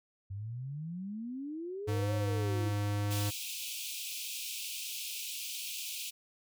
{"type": "exponential two-way sweep", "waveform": "sine", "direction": "up then down", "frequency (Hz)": [94.6, 554.4, 315.5], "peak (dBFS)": -37, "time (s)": [0.3, 2.72], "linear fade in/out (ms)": 10, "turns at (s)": 2.15}
{"type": "tone", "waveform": "square", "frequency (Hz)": 102.7, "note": "G#2", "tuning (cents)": -19, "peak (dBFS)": -31, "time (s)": [1.87, 3.31], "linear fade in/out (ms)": 20}
{"type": "high-pass noise", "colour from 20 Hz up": "pink", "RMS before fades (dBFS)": -40, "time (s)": [3.1, 6.11], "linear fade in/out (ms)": 20, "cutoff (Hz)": 2400, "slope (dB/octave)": 96}
{"effects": []}